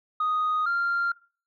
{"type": "tone pair in turn", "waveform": "sine", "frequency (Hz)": [1244.5, 1389.9], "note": ["D#6", "F6"], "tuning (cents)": [0, -9], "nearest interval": "major second", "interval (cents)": 191, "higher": "second", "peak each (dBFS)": -21, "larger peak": "neither", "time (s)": [[0.2, 0.66], [0.66, 1.12]], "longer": "neither", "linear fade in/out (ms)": 5, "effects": ["noise-tail reverb RT60 0.4 s tail -23 dB re dry", "tanh soft clip ceiling -20 dBFS"]}